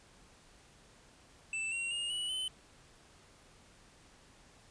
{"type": "tone with pitch steps", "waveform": "square", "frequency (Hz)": [2650, 2743, 2840, 2940, 3044], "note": ["E7", "F7", "F7", "F#7", "F#7"], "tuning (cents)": [9, -32, 28, -12, 48], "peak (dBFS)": -35, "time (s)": [1.53, 2.48], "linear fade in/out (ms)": 2, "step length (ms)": 190, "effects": ["pink hiss -61 dBFS RMS until 4.7 s", "resampled to 22050 Hz"]}